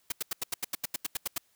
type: noise bursts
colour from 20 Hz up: white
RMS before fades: -31 dBFS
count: 13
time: 0.1-1.381 s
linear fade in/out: 5 ms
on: 21 ms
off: 84 ms
effects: white hiss -69 dBFS RMS until 1.55 s